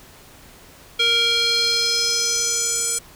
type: tone with band-pass filter sweep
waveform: square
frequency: 466.2 Hz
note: A#4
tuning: in tune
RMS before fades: -20 dBFS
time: 0.99-2.99 s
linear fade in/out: 10 ms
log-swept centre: 3100 to 8200 Hz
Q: 3.8
effects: pink hiss -46 dBFS RMS until 3.15 s